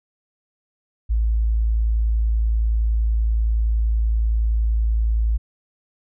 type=tone; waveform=sine; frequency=55.3 Hz; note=A1; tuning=9 cents sharp; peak=-16 dBFS; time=1.09-5.38 s; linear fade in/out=20 ms; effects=none